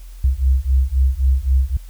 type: beating tone pair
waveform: sine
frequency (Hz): 64 / 67.8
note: C2 / C#2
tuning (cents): -38 / -38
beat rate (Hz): 3.8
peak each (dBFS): -16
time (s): 0.24-1.77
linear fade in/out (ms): 5
effects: added 42 Hz sine -33 dBFS peak until 1.89 s + white hiss -51 dBFS RMS until 1.89 s